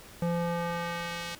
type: tone with band-pass filter sweep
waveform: square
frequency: 171.1 Hz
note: F3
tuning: 35 cents flat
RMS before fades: -32 dBFS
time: 0.22-1.35 s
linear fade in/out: 2 ms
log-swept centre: 390 to 3900 Hz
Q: 0.7
effects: pink hiss -50 dBFS RMS until 1.39 s